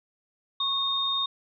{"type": "tone pair together", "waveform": "sine", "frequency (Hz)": [1098, 3689], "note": ["C#6", "A#7"], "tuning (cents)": [-17, -19], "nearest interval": "octave + major sixth", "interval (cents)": 2098, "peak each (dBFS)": [-31, -25], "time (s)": [0.6, 1.26], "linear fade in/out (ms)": 5, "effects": []}